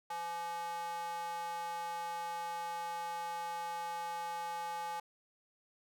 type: tone with high-pass filter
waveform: square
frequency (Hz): 170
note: F3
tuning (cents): -46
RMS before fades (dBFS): -40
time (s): 0.1-5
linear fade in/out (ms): 5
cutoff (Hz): 840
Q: 4.4
effects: none